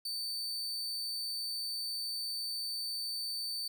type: tone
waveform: 40% pulse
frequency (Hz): 4557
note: C#8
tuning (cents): +47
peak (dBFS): -34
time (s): 0.05-3.68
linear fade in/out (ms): 5
effects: 11-bit